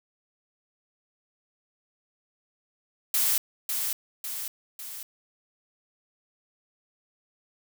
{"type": "noise with echo", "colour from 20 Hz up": "blue", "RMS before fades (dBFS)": -24, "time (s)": [3.14, 3.38], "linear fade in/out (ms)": 2, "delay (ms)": 550, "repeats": 3, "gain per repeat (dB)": -5, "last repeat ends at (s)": 5.03, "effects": []}